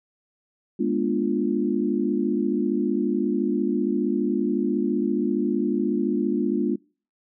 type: chord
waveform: sine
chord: G# diminished seventh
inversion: none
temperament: equal with one note detuned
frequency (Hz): 207.7 / 242.4 / 293.7 / 349.2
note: G#3 / B3 / D4 / F4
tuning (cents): 0 / -32 / 0 / 0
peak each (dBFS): -26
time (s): 0.79-6.76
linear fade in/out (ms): 10
effects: noise-tail reverb RT60 0.4 s tail -25 dB re dry